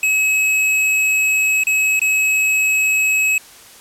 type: tone with dropouts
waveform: square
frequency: 2566 Hz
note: E7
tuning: 47 cents flat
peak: -14 dBFS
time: 0.03-3.38 s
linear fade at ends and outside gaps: 2 ms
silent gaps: 1.636-1.669 / 1.994-2.016 s
effects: white hiss -42 dBFS RMS until 3.8 s + low-pass 12000 Hz 12 dB/octave